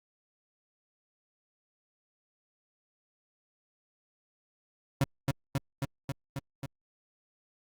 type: tone with echo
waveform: 35% pulse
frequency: 136.9 Hz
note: C#3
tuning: 21 cents flat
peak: -21 dBFS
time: 5.01-5.04 s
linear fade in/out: 2 ms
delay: 270 ms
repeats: 6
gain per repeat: -2 dB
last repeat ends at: 6.66 s
effects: Opus 48 kbps